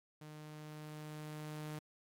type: tone with level ramp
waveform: sawtooth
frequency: 152.5 Hz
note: D#3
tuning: 34 cents flat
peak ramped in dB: -46 to -38 dBFS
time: 0.21-1.79 s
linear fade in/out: 5 ms
effects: AAC 64 kbps